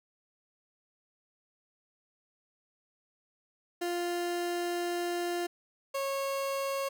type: tone pair in turn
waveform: 30% pulse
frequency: 349.2 / 548.1 Hz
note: F4 / C#5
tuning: 0 / -20 cents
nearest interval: minor sixth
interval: 780 cents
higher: second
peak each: -28 dBFS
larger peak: neither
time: 3.81-5.47 / 5.94-6.89 s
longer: first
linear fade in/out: 10 ms
effects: none